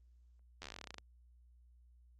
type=slowing click train; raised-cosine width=0.2 ms; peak=-29 dBFS; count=17; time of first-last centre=0.62-0.983 s; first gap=11 ms; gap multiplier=1.09; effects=added 60 Hz sine -61 dBFS peak until 2.19 s + Opus 32 kbps